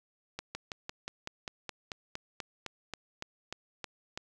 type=slowing click train; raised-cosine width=0.2 ms; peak=-20 dBFS; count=17; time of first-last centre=0.39-4.175 s; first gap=160 ms; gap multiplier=1.05; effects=none